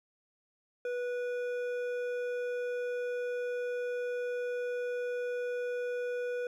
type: tone with hard clipping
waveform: sine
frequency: 490 Hz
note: B4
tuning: 14 cents flat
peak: -34 dBFS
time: 0.85-6.47 s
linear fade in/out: 2 ms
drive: 9 dB
effects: none